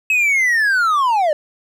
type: linear sweep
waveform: triangle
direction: down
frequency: 2587 to 575 Hz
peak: -11 dBFS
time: 0.1-1.33 s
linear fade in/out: 2 ms
effects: none